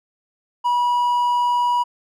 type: tone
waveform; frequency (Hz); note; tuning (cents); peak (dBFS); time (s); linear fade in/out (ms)
triangle; 971; B5; -30; -14; 0.64-1.84; 20
effects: none